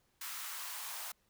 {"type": "noise with high-pass filter sweep", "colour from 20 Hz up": "white", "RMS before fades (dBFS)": -43, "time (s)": [0.21, 1.12], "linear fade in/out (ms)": 5, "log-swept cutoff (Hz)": [1300, 820], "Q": 2.1, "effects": ["pink hiss -75 dBFS RMS until 1.29 s"]}